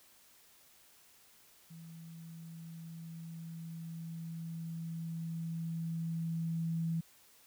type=tone with level ramp; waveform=sine; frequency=164.81 Hz; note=E3; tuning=in tune; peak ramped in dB=-48 to -31 dBFS; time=1.7-7.01 s; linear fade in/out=10 ms; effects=white hiss -63 dBFS RMS until 7.46 s